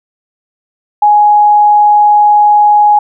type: tone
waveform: sine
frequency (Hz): 834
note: G#5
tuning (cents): +7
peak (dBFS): -3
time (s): 1.02-2.99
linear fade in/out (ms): 5
effects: none